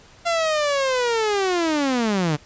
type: linear sweep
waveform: sawtooth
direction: down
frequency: 690 to 142.1 Hz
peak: -15 dBFS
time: 0.25-2.37 s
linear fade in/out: 20 ms
effects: pink hiss -49 dBFS RMS until 2.45 s + resampled to 16000 Hz